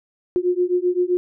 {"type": "beating tone pair", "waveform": "sine", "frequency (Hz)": [354.7, 362.4], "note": ["F4", "F#4"], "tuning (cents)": [27, -36], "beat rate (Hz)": 7.7, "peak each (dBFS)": [-20, -20], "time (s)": [0.36, 1.17], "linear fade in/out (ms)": 0, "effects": []}